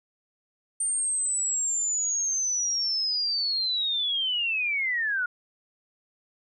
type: linear sweep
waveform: sine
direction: down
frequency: 8870 to 1412 Hz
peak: -24 dBFS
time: 0.8-5.26 s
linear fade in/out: 5 ms
effects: none